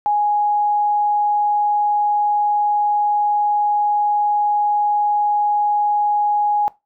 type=tone; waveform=sine; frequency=830.6 Hz; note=G#5; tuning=in tune; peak=-14 dBFS; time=0.06-6.68 s; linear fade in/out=0 ms; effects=noise-tail reverb RT60 0.2 s tail -18 dB re dry